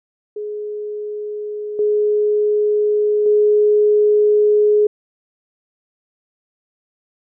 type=tone with level steps; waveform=sine; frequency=419.6 Hz; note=G#4; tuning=18 cents sharp; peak=-23 / -13 / -10 dBFS; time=0.36-4.87 s; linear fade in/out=5 ms; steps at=1.79 / 3.26 s; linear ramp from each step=2 ms; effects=none